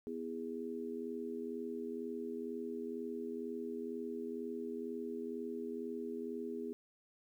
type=harmonic tone; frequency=82.1 Hz; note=E2; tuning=6 cents flat; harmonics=3 / 4 / 5; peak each=-43 / -46 / -42 dBFS; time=0.07-6.73 s; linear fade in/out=0 ms; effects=12-bit